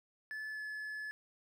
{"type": "tone with pitch glide", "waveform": "triangle", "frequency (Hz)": [1732, 1718.1], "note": ["A6", "A6"], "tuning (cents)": [-28, -42], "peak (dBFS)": -38, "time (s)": [0.31, 1.11], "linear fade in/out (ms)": 0, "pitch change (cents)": -14, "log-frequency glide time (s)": [0.51, 0.6], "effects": []}